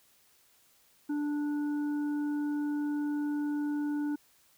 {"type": "harmonic tone", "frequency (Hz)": 293.7, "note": "D4", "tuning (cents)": 0, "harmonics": [1, 3, 5], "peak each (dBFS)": [-29, -47, -48], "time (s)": [1.09, 4.16], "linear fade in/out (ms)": 10, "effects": ["white hiss -65 dBFS RMS until 4.57 s"]}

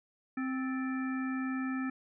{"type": "harmonic tone with a mistuned harmonic", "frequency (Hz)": 261.6, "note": "C4", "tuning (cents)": 0, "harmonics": [1, 3, 5, 7, 9], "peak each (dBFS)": [-32, -49, -43, -43, -49], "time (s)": [0.37, 1.9], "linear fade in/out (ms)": 5, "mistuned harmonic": 7, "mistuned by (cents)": -69, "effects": []}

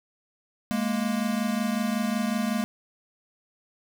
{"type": "tone pair together", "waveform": "square", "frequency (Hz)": [207.7, 233.1], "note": ["G#3", "A#3"], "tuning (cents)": [0, 0], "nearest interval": "major second", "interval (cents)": 200, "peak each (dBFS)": -28, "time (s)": [0.71, 2.64], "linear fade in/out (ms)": 0, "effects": []}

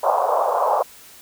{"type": "band-pass noise", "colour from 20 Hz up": "pink", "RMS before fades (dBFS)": -19, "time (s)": [0.03, 0.83], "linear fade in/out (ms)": 10, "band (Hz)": [520, 1100], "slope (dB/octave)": 48, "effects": ["white hiss -45 dBFS RMS until 1.21 s"]}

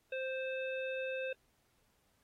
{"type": "harmonic tone", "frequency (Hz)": 523.3, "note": "C5", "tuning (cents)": 0, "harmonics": [1, 3, 5, 7], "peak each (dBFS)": [-37, -45, -43, -54], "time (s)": [0.12, 1.33], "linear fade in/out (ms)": 5, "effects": ["pink hiss -75 dBFS RMS until 2.23 s", "AAC 48 kbps"]}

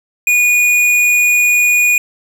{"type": "tone with hard clipping", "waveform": "sine", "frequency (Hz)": 2454, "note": "D#7", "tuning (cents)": -25, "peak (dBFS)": -10, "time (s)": [0.27, 1.98], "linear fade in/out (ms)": 2, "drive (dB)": 11, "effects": []}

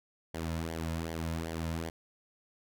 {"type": "tone with flanger", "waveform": "sawtooth", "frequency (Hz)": 81.8, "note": "E2", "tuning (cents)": -13, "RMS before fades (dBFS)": -36, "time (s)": [0.34, 1.9], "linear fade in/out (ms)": 5, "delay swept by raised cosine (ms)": [0.76, 2.66], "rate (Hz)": 2.6, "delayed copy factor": -0.7, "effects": []}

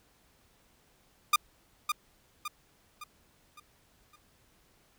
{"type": "tone with echo", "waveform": "sawtooth", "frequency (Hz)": 1212, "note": "D#6", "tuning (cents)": -46, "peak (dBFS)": -16, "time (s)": [1.33, 1.36], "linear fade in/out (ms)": 5, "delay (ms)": 560, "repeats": 5, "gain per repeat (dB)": -7, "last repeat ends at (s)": 4.16, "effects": ["pink hiss -66 dBFS RMS until 4.98 s"]}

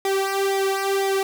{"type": "tone with flanger", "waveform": "sawtooth", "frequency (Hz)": 390.4, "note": "G4", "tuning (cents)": -7, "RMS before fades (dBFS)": -22, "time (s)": [0.05, 1.23], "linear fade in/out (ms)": 2, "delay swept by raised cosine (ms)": [0.69, 2.29], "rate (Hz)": 2, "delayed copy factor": -0.95, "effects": ["8-bit"]}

